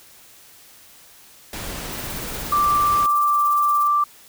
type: noise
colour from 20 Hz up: pink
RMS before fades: -31 dBFS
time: 1.53-3.06 s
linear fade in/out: 2 ms
type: noise with tremolo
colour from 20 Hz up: violet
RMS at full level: -33 dBFS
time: 1.92-3.88 s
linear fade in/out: 10 ms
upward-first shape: sine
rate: 17 Hz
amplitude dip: 65%
type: tone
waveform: sine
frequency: 1174.7 Hz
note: D6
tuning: in tune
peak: -15 dBFS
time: 2.52-4.04 s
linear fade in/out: 5 ms
effects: white hiss -48 dBFS RMS until 4.28 s